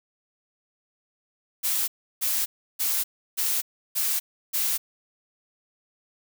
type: noise bursts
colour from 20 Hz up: blue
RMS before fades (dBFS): -25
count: 6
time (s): 1.63-4.78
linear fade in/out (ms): 20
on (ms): 250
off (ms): 330
effects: none